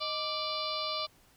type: harmonic tone with a mistuned harmonic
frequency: 587.3 Hz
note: D5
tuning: in tune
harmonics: 1 / 2 / 4 / 5 / 6 / 7 / 8 / 9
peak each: -39 / -37 / -44 / -43 / -40 / -39 / -39 / -48 dBFS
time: 0-1.07 s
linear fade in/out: 20 ms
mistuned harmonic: 1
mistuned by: +98 cents
effects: pink hiss -63 dBFS RMS until 1.36 s